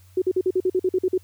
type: tone bursts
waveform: sine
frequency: 370 Hz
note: F#4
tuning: in tune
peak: -17 dBFS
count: 11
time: 0.17-1.179 s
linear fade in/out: 5 ms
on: 49 ms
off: 47 ms
effects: added 92 Hz sine -49 dBFS peak until 1.23 s + white hiss -59 dBFS RMS until 1.23 s